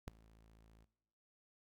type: tone with ADSR envelope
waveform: sawtooth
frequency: 55 Hz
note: A1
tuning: in tune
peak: -37 dBFS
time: 0.07-0.86 s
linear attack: 9 ms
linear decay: 10 ms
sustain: -22 dB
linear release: 30 ms
effects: noise-tail reverb RT60 0.9 s tail -20 dB re dry